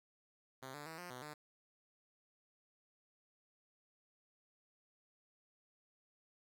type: tone with pitch steps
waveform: 5% pulse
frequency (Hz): 131.7 / 146.8 / 161.5 / 177.4 / 125.8 / 150.4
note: C3 / D3 / E3 / F3 / B2 / D3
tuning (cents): +12 / 0 / -35 / +27 / +32 / +42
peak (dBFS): -36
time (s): 0.62-1.34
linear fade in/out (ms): 10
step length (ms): 120
effects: none